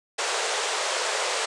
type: band-pass noise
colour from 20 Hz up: pink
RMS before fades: -27 dBFS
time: 0.18-1.46 s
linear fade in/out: 10 ms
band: 420 to 8900 Hz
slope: 48 dB/octave
effects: resampled to 24000 Hz